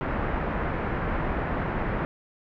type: low-pass noise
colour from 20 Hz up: pink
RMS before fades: -28 dBFS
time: 0.01-2.05 s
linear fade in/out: 0 ms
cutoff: 1900 Hz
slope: 24 dB/octave
effects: none